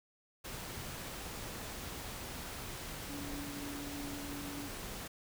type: tone in noise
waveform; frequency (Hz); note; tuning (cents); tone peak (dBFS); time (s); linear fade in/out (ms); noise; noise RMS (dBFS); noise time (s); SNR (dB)
sine; 285.6; D4; -48; -43; 3.09-4.69; 10; pink; -44; 0.44-5.08; -2
effects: none